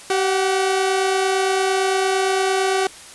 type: tone pair together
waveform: sawtooth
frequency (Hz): 384.4 / 740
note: G4 / F#5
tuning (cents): -34 / 0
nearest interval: major seventh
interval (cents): 1134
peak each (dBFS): -14 / -20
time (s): 0.1-2.87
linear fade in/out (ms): 2
effects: white hiss -40 dBFS RMS until 3.14 s + resampled to 24000 Hz